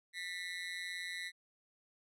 30% pulse tone with amplitude modulation, 1970 Hz, B6, 5 cents flat, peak -33 dBFS, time 0.13-1.32 s, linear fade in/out 50 ms, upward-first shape sine, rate 178 Hz, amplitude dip 95%, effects low-pass 9000 Hz 12 dB/octave

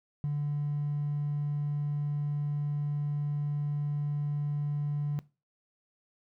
triangle tone with hard clipping, 146.1 Hz, D3, 9 cents flat, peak -28 dBFS, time 0.24-5.19 s, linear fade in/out 0 ms, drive 3 dB, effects noise-tail reverb RT60 0.3 s tail -20 dB re dry

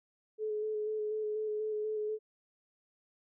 sine tone with vibrato, 428.1 Hz, A4, 47 cents flat, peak -32 dBFS, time 0.38-2.19 s, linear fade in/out 50 ms, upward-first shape square, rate 4.1 Hz, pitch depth 16 cents each way, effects none

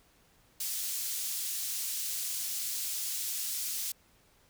pink high-pass noise, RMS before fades -35 dBFS, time 0.6-3.92 s, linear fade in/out 5 ms, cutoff 5700 Hz, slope 12 dB/octave, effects pink hiss -65 dBFS RMS until 4.49 s

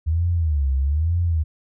sine tone with vibrato, 76.1 Hz, D#2, 38 cents flat, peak -17 dBFS, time 0.06-1.44 s, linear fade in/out 20 ms, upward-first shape sine, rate 1.1 Hz, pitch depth 230 cents each way, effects none

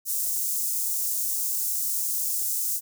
white high-pass noise, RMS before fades -27 dBFS, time 0.05-2.81 s, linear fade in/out 50 ms, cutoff 6400 Hz, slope 24 dB/octave, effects none

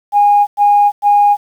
sine tone bursts, 820 Hz, G#5, 22 cents flat, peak -5 dBFS, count 3, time 0.12-1.37 s, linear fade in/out 50 ms, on 350 ms, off 100 ms, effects tanh soft clip ceiling -1 dBFS + 7-bit

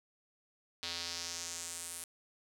square tone with band-pass filter sweep, 85.3 Hz, F2, 40 cents flat, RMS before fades -42 dBFS, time 0.83-2.04 s, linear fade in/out 0 ms, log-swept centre 4100 to 10000 Hz, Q 2.5, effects none

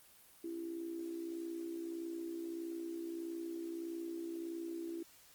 sine tone with amplitude modulation, 334.8 Hz, E4, 27 cents sharp, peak -37 dBFS, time 0.44-5.03 s, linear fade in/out 5 ms, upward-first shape sine, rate 61.6 Hz, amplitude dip 60%, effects white hiss -62 dBFS RMS until 5.34 s + Opus 24 kbps

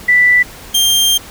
sine / sawtooth tone pair in turn, 1975.5 / 3183 Hz, B6 / G7, 0 / +26 cents, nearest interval minor sixth, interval 826 cents, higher second, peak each -6 dBFS, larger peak neither, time 0.08-0.43 / 0.74-1.18 s, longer second, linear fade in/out 10 ms, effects pink hiss -34 dBFS RMS until 1.3 s

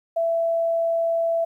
sine tone, 666 Hz, E5, 18 cents sharp, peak -19 dBFS, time 0.16-1.45 s, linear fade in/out 10 ms, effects 10-bit

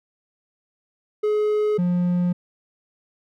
triangle tone pair in turn, 422.8 / 177.32 Hz, G#4 / F3, +31 / +27 cents, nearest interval octave + minor third, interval 1504 cents, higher first, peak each -16 dBFS, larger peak neither, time 1.23-1.78 / 1.78-2.33 s, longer neither, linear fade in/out 10 ms, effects none

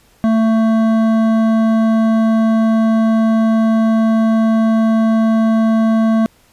triangle tone with hard clipping, 222.8 Hz, A3, 22 cents sharp, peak -12 dBFS, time 0.24-6.26 s, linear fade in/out 0 ms, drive 15 dB, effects pink hiss -52 dBFS RMS until 6.52 s + resampled to 32000 Hz

